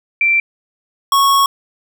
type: tone pair in turn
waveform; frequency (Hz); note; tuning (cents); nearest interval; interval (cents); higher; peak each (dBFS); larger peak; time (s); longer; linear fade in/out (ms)
sine / square; 2349 / 1104.1; D7 / C#6; 0 / -7; octave + minor second; 1307; first; -10; neither; 0.21-0.4 / 1.12-1.46; second; 2
effects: none